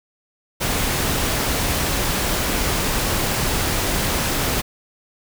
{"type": "noise", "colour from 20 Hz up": "pink", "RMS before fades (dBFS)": -21, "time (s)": [0.6, 4.62], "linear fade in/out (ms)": 20, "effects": []}